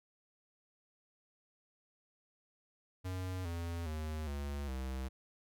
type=tone with pitch steps; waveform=square; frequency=92.4 / 84.73 / 77.7 / 71.25 / 65.34 Hz; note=F#2 / E2 / D#2 / C#2 / C2; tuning=-2 / +48 / -2 / +48 / -2 cents; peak=-38 dBFS; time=3.04-5.09 s; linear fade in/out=20 ms; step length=410 ms; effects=none